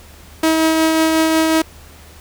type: tone with tremolo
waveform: sawtooth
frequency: 320 Hz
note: D#4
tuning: 49 cents sharp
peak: -7 dBFS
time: 0.43-1.62 s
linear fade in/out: 5 ms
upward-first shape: triangle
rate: 5.5 Hz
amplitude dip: 30%
effects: added 76 Hz sine -42 dBFS peak until 2.2 s + pink hiss -43 dBFS RMS until 2.2 s